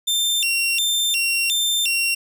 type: tone with vibrato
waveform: sawtooth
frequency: 3136 Hz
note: G7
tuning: in tune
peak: -15 dBFS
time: 0.07-2.15 s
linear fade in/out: 10 ms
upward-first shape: square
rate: 1.4 Hz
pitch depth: 230 cents each way
effects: none